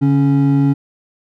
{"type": "tone pair together", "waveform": "triangle", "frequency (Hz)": [142.5, 277.2], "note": ["C#3", "C#4"], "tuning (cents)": [48, 0], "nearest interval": "octave", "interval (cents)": 1152, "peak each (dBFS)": -11, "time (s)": [0.01, 0.74], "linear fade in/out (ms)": 20, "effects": []}